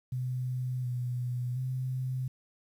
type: tone with pitch steps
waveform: sine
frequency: 126.8 / 123.6 / 129.1 Hz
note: B2 / B2 / C3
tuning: +46 / +2 / -23 cents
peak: -30 dBFS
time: 0.12-2.28 s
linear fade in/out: 5 ms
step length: 720 ms
effects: 10-bit